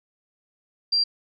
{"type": "tone", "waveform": "sine", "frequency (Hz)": 4735, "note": "D8", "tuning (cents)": 13, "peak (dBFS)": -18, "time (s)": [0.92, 1.04], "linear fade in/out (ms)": 10, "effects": []}